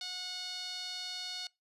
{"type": "tone with band-pass filter", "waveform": "sawtooth", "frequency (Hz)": 730, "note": "F#5", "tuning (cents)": -24, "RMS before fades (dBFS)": -41, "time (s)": [0.01, 1.47], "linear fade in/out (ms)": 2, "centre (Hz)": 4200, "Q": 4.1, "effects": ["noise-tail reverb RT60 0.2 s tail -22 dB re dry", "resampled to 32000 Hz"]}